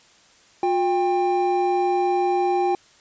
triangle tone pair together, 357.9 / 795 Hz, F4 / G5, +42 / +24 cents, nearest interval octave + major second, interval 1382 cents, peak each -19 dBFS, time 0.63-2.75 s, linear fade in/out 2 ms, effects white hiss -54 dBFS RMS until 3 s + resampled to 16000 Hz

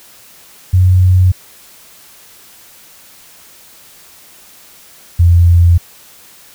sine tone pair in turn, 91.8 / 86.06 Hz, F#2 / F2, -13 / -25 cents, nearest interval minor second, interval 112 cents, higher first, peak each -5 / -4 dBFS, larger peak second, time 0.73-1.32 / 5.19-5.78 s, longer neither, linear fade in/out 10 ms, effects white hiss -41 dBFS RMS until 6.54 s

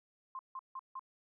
sine tone bursts, 1053 Hz, C6, 11 cents sharp, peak -40 dBFS, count 4, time 0.35-0.994 s, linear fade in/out 2 ms, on 41 ms, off 160 ms, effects none

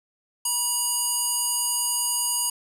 square tone with band-pass filter, 965 Hz, B5, 40 cents flat, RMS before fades -25 dBFS, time 0.45-2.5 s, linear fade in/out 5 ms, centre 10000 Hz, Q 2.2, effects none

